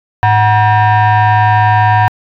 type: tone with frequency modulation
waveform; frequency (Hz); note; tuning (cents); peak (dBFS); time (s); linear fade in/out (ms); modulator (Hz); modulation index
sine; 106.1; G#2; +38; -4; 0.23-2.08; 0; 849; 1.4
effects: tanh soft clip ceiling -4 dBFS